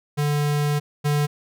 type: tone pair in turn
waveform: square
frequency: 146.83 / 146.83 Hz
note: D3 / D3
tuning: 0 / 0 cents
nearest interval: unison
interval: 0 cents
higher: neither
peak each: -20 / -19 dBFS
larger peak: second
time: 0.17-0.8 / 1.04-1.27 s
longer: first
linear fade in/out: 20 ms
effects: none